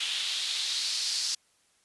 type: noise with band-pass filter sweep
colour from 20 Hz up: white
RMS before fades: -31 dBFS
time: 0-1.35 s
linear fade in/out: 5 ms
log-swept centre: 3200 to 5000 Hz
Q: 3.2
effects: white hiss -67 dBFS RMS until 1.84 s + resampled to 24000 Hz